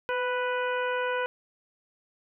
harmonic tone with a mistuned harmonic, 493.9 Hz, B4, in tune, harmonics 1 / 2 / 3 / 4 / 5 / 6, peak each -29 / -32 / -32 / -42 / -39 / -43 dBFS, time 0.09-1.26 s, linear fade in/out 0 ms, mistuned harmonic 1, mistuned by +25 cents, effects none

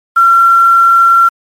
sine tone with quantisation, 1364 Hz, F6, 41 cents flat, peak -3 dBFS, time 0.16-1.29 s, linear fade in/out 10 ms, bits 5, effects MP3 64 kbps

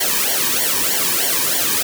white noise with flanger, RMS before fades -18 dBFS, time 0-1.83 s, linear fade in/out 10 ms, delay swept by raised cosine 0.78 to 1.49 ms, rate 3.2 Hz, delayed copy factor -0.85, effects none

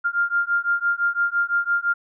sine beating tone pair, 1396.9 / 1402.8 Hz, F6 / F6, 0 / +7 cents, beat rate 5.9 Hz, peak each -22 dBFS, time 0.04-1.94 s, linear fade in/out 20 ms, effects none

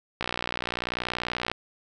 click train, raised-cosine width 0.3 ms, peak -12 dBFS, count 80, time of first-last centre 0.21-1.516 s, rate 60.5 Hz, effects none

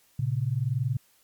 sine tone pair together, 115.3 / 136 Hz, A#2 / C#3, -19 / -33 cents, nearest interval minor third, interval 286 cents, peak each -27 dBFS, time 0.19-0.97 s, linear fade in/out 5 ms, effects white hiss -63 dBFS RMS until 1.23 s + MP3 96 kbps

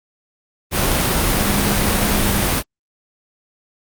sine tone in noise, 201.7 Hz, G3, 50 cents sharp, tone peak -22 dBFS, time 1.36-2.44 s, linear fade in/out 50 ms, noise pink, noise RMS -17 dBFS, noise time 0.71-2.63 s, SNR -8 dB, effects Opus 32 kbps

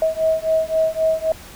sine beating tone pair, 638 / 641.8 Hz, D#5 / E5, +43 / -46 cents, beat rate 3.8 Hz, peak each -19 dBFS, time 0.02-1.32 s, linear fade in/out 2 ms, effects pink hiss -40 dBFS RMS until 1.55 s

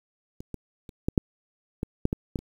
clicks, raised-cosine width 3 ms, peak -25 / -21 / -30 / -11 / -6 / -15 / -9 / -13 / -13 / -28 dBFS, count 10, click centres 0.405 / 0.543 / 0.892 / 1.085 / 1.178 / 1.831 / 2.054 / 2.129 / 2.358 / 2.39 s, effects 8-bit

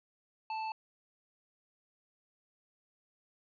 sine tone with tanh clipping, 880 Hz, A5, in tune, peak -37 dBFS, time 0.5-0.72 s, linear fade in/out 2 ms, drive 16 dB, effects resampled to 11025 Hz

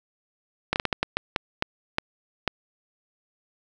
slowing click train, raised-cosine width 0.3 ms, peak -6 dBFS, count 11, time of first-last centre 0.73-2.477 s, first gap 29 ms, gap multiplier 1.37, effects none

